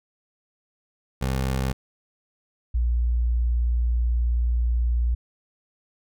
20% pulse / sine tone pair in turn, 65.7 / 59.28 Hz, C2 / A#1, +8 / +30 cents, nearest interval major second, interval 178 cents, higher first, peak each -18 / -19 dBFS, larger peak first, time 1.21-1.73 / 2.74-5.15 s, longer second, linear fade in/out 10 ms, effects none

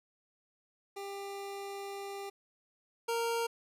25% pulse tone pair in turn, 397.5 / 463.5 Hz, G4 / A#4, +24 / -10 cents, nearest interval minor third, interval 266 cents, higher second, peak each -36 / -27 dBFS, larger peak second, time 0.96-2.3 / 3.08-3.47 s, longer first, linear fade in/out 10 ms, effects resampled to 32000 Hz + 11-bit

